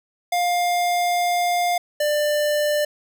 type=tone pair in turn; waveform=square; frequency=705 / 594.2 Hz; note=F5 / D5; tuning=+16 / +20 cents; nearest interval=minor third; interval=296 cents; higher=first; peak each=-19 dBFS; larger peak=neither; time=0.32-1.78 / 2-2.85 s; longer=first; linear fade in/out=5 ms; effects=none